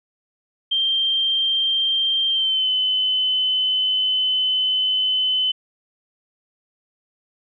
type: tone with pitch glide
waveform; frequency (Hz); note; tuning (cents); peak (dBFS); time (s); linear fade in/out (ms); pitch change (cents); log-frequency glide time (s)
sine; 3164 to 3033; G7 to F#7; +15 to +42; -17; 0.71-5.52; 10; -73; 2.29-2.7
effects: none